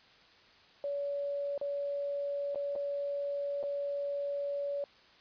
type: tone with dropouts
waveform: sine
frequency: 568 Hz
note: C#5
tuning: 42 cents sharp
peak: -32 dBFS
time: 0.84-4.84 s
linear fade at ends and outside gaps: 1 ms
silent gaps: 1.578-1.613 / 2.547-2.557 / 2.754-2.76 / 3.629-3.636 s
effects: white hiss -60 dBFS RMS until 5.2 s + resampled to 11025 Hz